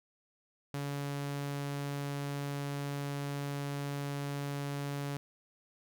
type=tone; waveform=sawtooth; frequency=142 Hz; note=C#3; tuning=42 cents sharp; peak=-31 dBFS; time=0.74-5.17 s; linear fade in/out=0 ms; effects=none